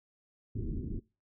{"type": "low-pass noise", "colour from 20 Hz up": "pink", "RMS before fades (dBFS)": -36, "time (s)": [0.55, 1], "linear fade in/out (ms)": 10, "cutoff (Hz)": 360, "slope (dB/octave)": 48, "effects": ["noise-tail reverb RT60 0.3 s tail -23 dB re dry"]}